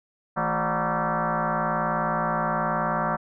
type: tone with frequency modulation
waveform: sine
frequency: 219.5 Hz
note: A3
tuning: 4 cents flat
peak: -22 dBFS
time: 0.36-3.17 s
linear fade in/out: 20 ms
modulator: 190 Hz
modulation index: 6.8
effects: none